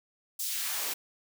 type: noise with high-pass filter sweep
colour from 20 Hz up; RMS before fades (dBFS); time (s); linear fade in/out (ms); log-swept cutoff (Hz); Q
white; -33; 0.39-0.94; 10; 6100 to 260; 0.93
effects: none